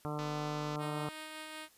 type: harmonic tone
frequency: 149.6 Hz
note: D3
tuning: 32 cents sharp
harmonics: 1 / 2 / 3 / 4 / 5 / 6 / 7 / 8 / 9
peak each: -39 / -42 / -44 / -45 / -46 / -47 / -47 / -48 / -49 dBFS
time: 0.05-1.09 s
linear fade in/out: 0 ms
type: click train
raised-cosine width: 0.2 ms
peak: -30 dBFS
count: 143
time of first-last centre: 0.19-0.758 s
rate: 250 Hz
type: tone with tremolo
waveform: 5% pulse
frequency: 311.1 Hz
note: D#4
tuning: in tune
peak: -31 dBFS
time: 0.78-1.69 s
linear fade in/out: 50 ms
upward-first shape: sine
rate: 5.3 Hz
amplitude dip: 25%
effects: white hiss -64 dBFS RMS until 1.77 s + resampled to 32000 Hz